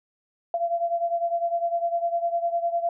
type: beating tone pair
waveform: sine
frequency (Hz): 681 / 690.9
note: F5 / F5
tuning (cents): -44 / -19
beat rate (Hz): 9.9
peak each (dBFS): -24 / -28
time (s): 0.54-2.89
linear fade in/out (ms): 2
effects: none